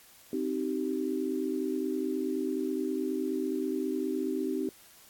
sine chord, C minor, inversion none, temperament equal with one note detuned, 261.6 / 311.1 / 385.7 Hz, C4 / Eb4 / G4, 0 / 0 / -28 cents, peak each -33 / -33 / -33 dBFS, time 0.33-4.69 s, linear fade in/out 2 ms, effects white hiss -56 dBFS RMS until 5.09 s + AAC 64 kbps

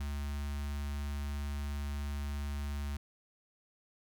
square tone with notch filter, 71.5 Hz, D2, 46 cents flat, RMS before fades -37 dBFS, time 0-2.97 s, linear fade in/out 5 ms, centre 460 Hz, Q 0.73, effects none

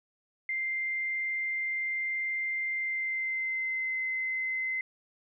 sine tone with pitch glide, 2093 to 2057 Hz, C7 to C7, 0 to -30 cents, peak -29 dBFS, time 0.49-4.81 s, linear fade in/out 2 ms, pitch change -30 cents, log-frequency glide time 2.73-4.01 s, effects none

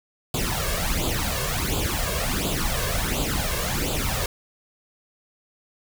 pink noise with flanger, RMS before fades -25 dBFS, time 0.34-4.26 s, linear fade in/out 2 ms, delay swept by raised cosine 0.26 to 1.86 ms, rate 1.4 Hz, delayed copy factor +0.75, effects none

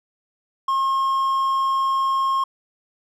triangle tone, 1075 Hz, C6, 47 cents sharp, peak -16 dBFS, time 0.68-2.44 s, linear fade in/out 5 ms, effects none

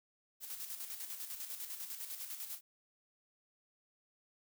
blue noise with tremolo, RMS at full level -43 dBFS, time 0.4-2.61 s, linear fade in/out 50 ms, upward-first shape square, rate 10 Hz, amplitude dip 50%, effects none

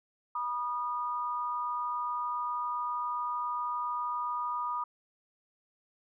sine tone pair together, 972.3 / 1225 Hz, B5 / D#6, -27 / -27 cents, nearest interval major third, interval 400 cents, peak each -34 / -33 dBFS, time 0.35-4.84 s, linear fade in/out 5 ms, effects none

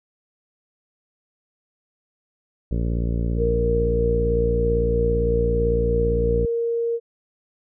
harmonic tone, 57.8 Hz, A#1, 14 cents flat, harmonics 1 / 2 / 3 / 4 / 5 / 6 / 7 / 8 / 9 / 10, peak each -22 / -27 / -29 / -33 / -35 / -41 / -38 / -39 / -44 / -45 dBFS, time 2.71-6.46 s, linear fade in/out 5 ms
sine tone, 465.5 Hz, A#4, 2 cents flat, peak -20 dBFS, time 3.37-7 s, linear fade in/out 50 ms
effects none

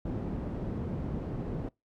white low-pass noise, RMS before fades -35 dBFS, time 0.05-1.69 s, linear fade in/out 5 ms, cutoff 250 Hz, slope 12 dB/octave, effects noise-tail reverb RT60 0.2 s tail -24 dB re dry

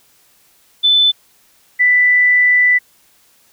sine tone pair in turn, 3512 / 1983.6 Hz, A7 / B6, -4 / +7 cents, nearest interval minor seventh, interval 989 cents, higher first, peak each -8 dBFS, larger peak neither, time 0.83-1.12 / 1.79-2.79 s, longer second, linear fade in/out 20 ms, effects white hiss -53 dBFS RMS until 3.52 s

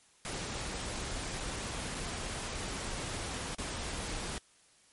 pink noise with dropouts, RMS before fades -38 dBFS, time 0.25-4.38 s, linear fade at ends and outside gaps 0 ms, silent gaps 1.401-1.406 / 1.947-1.951 / 3.548-3.584 s, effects white hiss -64 dBFS RMS until 4.92 s + MP3 48 kbps

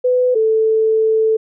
sine tone pair in turn, 501 / 440.7 Hz, B4 / A4, +25 / +3 cents, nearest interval major second, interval 222 cents, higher first, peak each -11 dBFS, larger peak neither, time 0.04-0.35 / 0.35-1.37 s, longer second, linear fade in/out 10 ms, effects none

